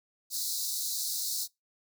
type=high-pass noise; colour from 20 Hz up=pink; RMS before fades=-33 dBFS; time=0.3-1.48 s; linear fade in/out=50 ms; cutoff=3900 Hz; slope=96 dB/octave; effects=noise-tail reverb RT60 0.2 s tail -24 dB re dry